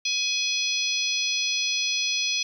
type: harmonic tone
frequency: 840 Hz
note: G#5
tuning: 19 cents sharp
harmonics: 3 / 4 / 5 / 6 / 7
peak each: -28 / -29 / -30 / -31 / -31 dBFS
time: 0.05-2.43 s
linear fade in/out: 5 ms
effects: 9-bit